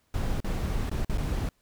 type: noise with dropouts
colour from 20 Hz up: brown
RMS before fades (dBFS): -28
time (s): 0.14-1.49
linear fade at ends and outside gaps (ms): 2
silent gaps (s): 0.404-0.444 / 0.896-0.914 / 1.048-1.096 / 1.175-1.181
effects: pink hiss -70 dBFS RMS until 1.61 s